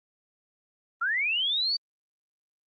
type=linear sweep; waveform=sine; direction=up; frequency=1317 to 4639 Hz; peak=-24 dBFS; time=1.01-1.77 s; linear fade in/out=10 ms; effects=Opus 24 kbps